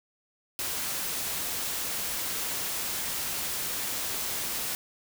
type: noise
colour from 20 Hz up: white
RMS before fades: -32 dBFS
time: 0.59-4.75 s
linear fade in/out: 0 ms
effects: none